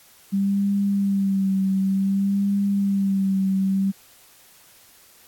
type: tone with vibrato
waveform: sine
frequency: 196 Hz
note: G3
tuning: in tune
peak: -18 dBFS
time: 0.32-3.92 s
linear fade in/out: 20 ms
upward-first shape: sine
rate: 0.55 Hz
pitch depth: 36 cents each way
effects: white hiss -52 dBFS RMS until 5.27 s + AAC 64 kbps